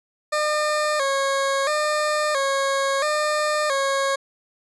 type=tone with vibrato; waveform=20% pulse; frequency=575 Hz; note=D5; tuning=37 cents flat; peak=-15 dBFS; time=0.32-4.16 s; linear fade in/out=10 ms; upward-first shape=square; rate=0.74 Hz; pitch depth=86 cents each way; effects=resampled to 22050 Hz